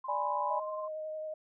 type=tone with tremolo; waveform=sine; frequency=1046.5 Hz; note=C6; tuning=in tune; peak=-37 dBFS; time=0.04-0.88 s; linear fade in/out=5 ms; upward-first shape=sine; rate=19 Hz; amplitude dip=45%
type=chord; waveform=sine; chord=G# diminished; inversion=second; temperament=equal; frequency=587.3 / 830.6 / 987.8 Hz; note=D5 / G#5 / B5; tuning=0 / 0 / 0 cents; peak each=-37 / -35 / -32 dBFS; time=0.08-0.6 s; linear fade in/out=10 ms
type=tone with vibrato; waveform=sine; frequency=622.3 Hz; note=D#5; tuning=in tune; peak=-36 dBFS; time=0.5-1.34 s; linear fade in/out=5 ms; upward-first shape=sine; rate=11 Hz; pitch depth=12 cents each way
effects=none